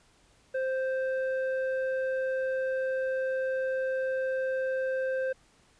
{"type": "tone with low-pass filter", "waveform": "square", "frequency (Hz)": 523.3, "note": "C5", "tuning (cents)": 0, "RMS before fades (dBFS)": -30, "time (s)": [0.54, 5.33], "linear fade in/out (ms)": 10, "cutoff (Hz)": 1200, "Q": 4, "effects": ["pink hiss -63 dBFS RMS until 5.79 s", "resampled to 22050 Hz"]}